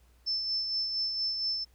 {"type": "tone with tremolo", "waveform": "sine", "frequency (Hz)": 5290, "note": "E8", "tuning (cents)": 5, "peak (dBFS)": -27, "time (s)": [0.26, 1.65], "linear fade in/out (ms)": 20, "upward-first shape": "sine", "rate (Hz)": 4.3, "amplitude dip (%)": 40, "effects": ["added 60 Hz sine -60 dBFS peak until 1.74 s", "pink hiss -68 dBFS RMS until 1.74 s"]}